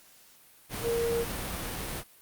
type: tone in noise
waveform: sine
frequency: 466.2 Hz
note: A#4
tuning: in tune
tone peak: -26 dBFS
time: 0.82-1.26 s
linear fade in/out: 50 ms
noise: pink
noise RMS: -35 dBFS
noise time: 0.69-2.04 s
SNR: +6 dB
effects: white hiss -57 dBFS RMS until 2.21 s + Opus 48 kbps